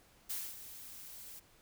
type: noise with ADSR envelope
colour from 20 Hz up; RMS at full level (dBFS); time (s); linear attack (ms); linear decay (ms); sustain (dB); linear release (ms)
blue; -38; 0.29-1.4; 17; 240; -12; 14
effects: pink hiss -65 dBFS RMS until 1.61 s